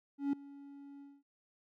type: tone with ADSR envelope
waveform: triangle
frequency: 281 Hz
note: C#4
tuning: 24 cents sharp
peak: -26 dBFS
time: 0.18-1.23 s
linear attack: 150 ms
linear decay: 4 ms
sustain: -21 dB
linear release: 220 ms
effects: none